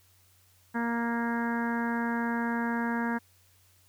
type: harmonic tone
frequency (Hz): 234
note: A#3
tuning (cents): +7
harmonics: 1 / 2 / 3 / 4 / 5 / 6 / 7 / 8 / 9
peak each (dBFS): -29 / -39 / -41 / -35 / -44 / -41 / -36 / -44 / -49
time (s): 0.74-3.19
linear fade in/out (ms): 20
effects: added 92 Hz sine -64 dBFS peak until 3.88 s + white hiss -64 dBFS RMS until 3.88 s